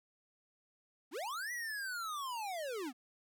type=linear two-way sweep; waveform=square; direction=up then down; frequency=229.4 to 1975.5 to 229.4 Hz; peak=-39 dBFS; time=1.11-2.93 s; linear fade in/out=50 ms; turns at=1.52 s; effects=none